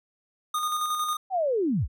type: tone with tremolo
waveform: square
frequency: 1228 Hz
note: D#6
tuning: 23 cents flat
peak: -25 dBFS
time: 0.54-1.17 s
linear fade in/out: 5 ms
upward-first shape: square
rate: 11 Hz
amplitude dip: 35%
type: linear sweep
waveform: sine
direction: down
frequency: 786 to 34.65 Hz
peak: -22 dBFS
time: 1.3-1.88 s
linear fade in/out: 50 ms
effects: none